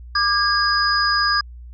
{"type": "tone cluster", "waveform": "sine", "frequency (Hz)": [1190, 1635, 4961], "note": ["D6", "G#6", "D#8"], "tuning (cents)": [22, -28, -6], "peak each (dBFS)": -20, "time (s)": [0.15, 1.41], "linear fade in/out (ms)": 5, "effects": ["added 60 Hz sine -35 dBFS peak until 1.73 s"]}